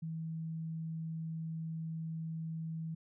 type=tone; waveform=sine; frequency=161.7 Hz; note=E3; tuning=33 cents flat; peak=-37 dBFS; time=0.02-2.95 s; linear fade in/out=10 ms; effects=none